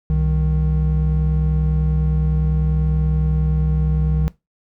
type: tone pair together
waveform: triangle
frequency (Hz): 65.41 / 155.57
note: C2 / D#3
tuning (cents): 0 / 0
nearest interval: octave + minor third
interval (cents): 1500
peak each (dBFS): -16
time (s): 0.1-4.28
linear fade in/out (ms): 0
effects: noise-tail reverb RT60 0.2 s tail -19 dB re dry